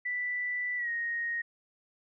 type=tone with pitch glide; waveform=sine; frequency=1976 to 1869.4 Hz; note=B6 to A#6; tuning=0 to +4 cents; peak=-30 dBFS; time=0.05-1.42 s; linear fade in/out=10 ms; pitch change=-96 cents; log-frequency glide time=0.77-0.9 s; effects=none